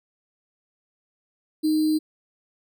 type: tone with sample-and-hold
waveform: sine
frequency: 310 Hz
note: D#4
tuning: 6 cents flat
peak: -18 dBFS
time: 1.63-1.99 s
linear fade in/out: 20 ms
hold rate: 4410 Hz
effects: none